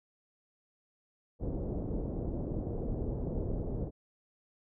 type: low-pass noise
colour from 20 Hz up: pink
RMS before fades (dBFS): -35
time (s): 1.39-3.91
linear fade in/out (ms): 50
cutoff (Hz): 540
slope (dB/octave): 24
effects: none